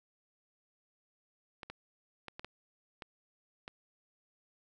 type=clicks; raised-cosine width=0.3 ms; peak=-27 dBFS; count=7; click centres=1.632 / 1.7 / 2.283 / 2.395 / 2.446 / 3.022 / 3.679 s; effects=none